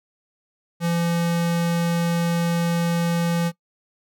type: tone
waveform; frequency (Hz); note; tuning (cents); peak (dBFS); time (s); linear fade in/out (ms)
square; 170; F3; -46; -20; 0.8-3.52; 50
effects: noise-tail reverb RT60 0.1 s tail -20 dB re dry